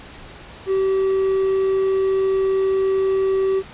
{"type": "tone", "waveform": "triangle", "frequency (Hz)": 384.4, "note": "G4", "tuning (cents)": -34, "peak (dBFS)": -14, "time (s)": [0.66, 3.63], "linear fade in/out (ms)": 50, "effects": ["pink hiss -40 dBFS RMS until 3.73 s", "resampled to 8000 Hz"]}